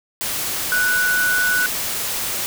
sine tone in noise, 1480 Hz, F#6, in tune, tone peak -16 dBFS, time 0.72-1.66 s, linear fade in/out 0 ms, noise white, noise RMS -24 dBFS, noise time 0.21-2.46 s, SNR +5 dB, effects none

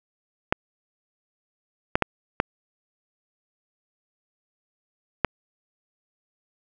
clicks, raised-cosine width 0.5 ms, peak -3 dBFS, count 5, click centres 0.525 / 1.955 / 2.023 / 2.401 / 5.247 s, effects none

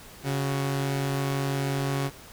sawtooth tone pair together, 138.5 / 369.8 Hz, C#3 / F#4, -1 / -1 cents, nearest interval octave + perfect fourth, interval 1700 cents, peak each -22 / -31 dBFS, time 0.23-2.11 s, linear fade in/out 50 ms, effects pink hiss -47 dBFS RMS until 2.32 s

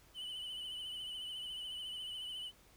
triangle tone with vibrato, 2997 Hz, F#7, 22 cents sharp, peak -40 dBFS, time 0.14-2.52 s, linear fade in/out 50 ms, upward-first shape triangle, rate 14 Hz, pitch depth 53 cents each way, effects added 50 Hz sine -70 dBFS peak until 2.76 s + pink hiss -65 dBFS RMS until 2.76 s

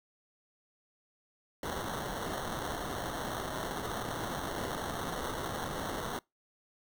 violet noise with sample-and-hold, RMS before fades -37 dBFS, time 1.63-6.19 s, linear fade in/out 2 ms, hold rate 2450 Hz, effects noise-tail reverb RT60 0.2 s tail -24 dB re dry

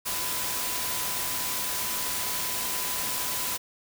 sine tone in noise, 1000 Hz, B5, 21 cents sharp, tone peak -40 dBFS, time 0.05-3.58 s, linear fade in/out 20 ms, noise white, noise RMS -30 dBFS, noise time 0.05-3.58 s, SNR -13 dB, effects none

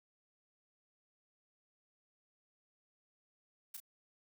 blue noise with echo, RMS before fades -45 dBFS, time 3.74-3.77 s, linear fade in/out 5 ms, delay 32 ms, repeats 1, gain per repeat -5 dB, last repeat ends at 3.802 s, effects none

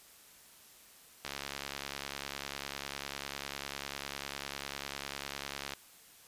click train, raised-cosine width 0.2 ms, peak -20 dBFS, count 315, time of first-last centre 1.25-5.736 s, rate 70 Hz, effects white hiss -58 dBFS RMS until 6.27 s + resampled to 32000 Hz

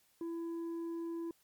sine tone with tanh clipping, 334.4 Hz, E4, 25 cents sharp, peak -38 dBFS, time 0.21-1.31 s, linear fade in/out 2 ms, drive 4 dB, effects white hiss -71 dBFS RMS until 1.43 s + MP3 96 kbps

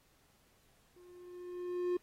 triangle tone with level ramp, 356.5 Hz, F4, 36 cents sharp, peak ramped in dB -55 to -27 dBFS, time 0.96-1.97 s, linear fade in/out 5 ms, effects pink hiss -70 dBFS RMS until 2.02 s + AAC 48 kbps

